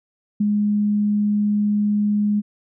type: tone with ADSR envelope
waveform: sine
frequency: 207.7 Hz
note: G#3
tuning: in tune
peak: -14 dBFS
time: 0.4-2.42 s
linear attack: 9 ms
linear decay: 16 ms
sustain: -2 dB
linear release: 33 ms
effects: none